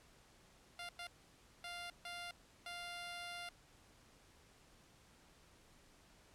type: tone bursts at uneven times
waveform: 10% pulse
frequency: 698.5 Hz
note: F5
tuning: in tune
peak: -37 dBFS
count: 5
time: 0.79-0.89 / 0.99-1.07 / 1.64-1.9 / 2.05-2.31 / 2.66-3.49 s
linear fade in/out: 2 ms
effects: pink hiss -66 dBFS RMS until 6.34 s + low-pass 10000 Hz 12 dB/octave